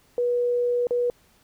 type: tone with dropouts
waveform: sine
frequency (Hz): 485.7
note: B4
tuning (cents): -29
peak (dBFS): -20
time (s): 0.18-1.1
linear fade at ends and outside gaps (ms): 1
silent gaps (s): 0.87-0.908
effects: pink hiss -60 dBFS RMS until 1.43 s